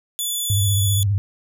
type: tone with pitch glide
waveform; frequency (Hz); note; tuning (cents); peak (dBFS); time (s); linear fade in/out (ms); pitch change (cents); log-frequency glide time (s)
10% pulse; 3459 to 3437; A7 to A7; -30 to -41; -15; 0.19-1.03; 0; -11; 0.48-0.76
type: tone with vibrato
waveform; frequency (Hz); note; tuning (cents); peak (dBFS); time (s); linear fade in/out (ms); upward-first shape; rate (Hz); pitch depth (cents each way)
sine; 100; G2; +35; -16; 0.5-1.18; 0; sine; 15; 87
effects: none